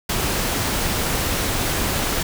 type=noise; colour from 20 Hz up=pink; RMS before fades=-22 dBFS; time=0.09-2.23 s; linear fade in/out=5 ms; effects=none